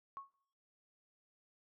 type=tone with exponential decay; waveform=sine; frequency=1100 Hz; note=C#6; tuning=14 cents flat; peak=-40 dBFS; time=0.17-0.34 s; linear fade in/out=0 ms; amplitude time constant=36 ms; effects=noise-tail reverb RT60 0.6 s tail -22 dB re dry